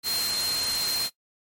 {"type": "tone in noise", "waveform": "sine", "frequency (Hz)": 4186, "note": "C8", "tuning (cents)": 0, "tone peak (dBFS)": -25, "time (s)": [0.03, 1.1], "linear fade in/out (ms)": 50, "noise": "white", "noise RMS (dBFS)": -30, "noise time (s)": [0.03, 1.1], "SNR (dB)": 2, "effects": ["noise-tail reverb RT60 0.1 s tail -19 dB re dry", "MP3 64 kbps"]}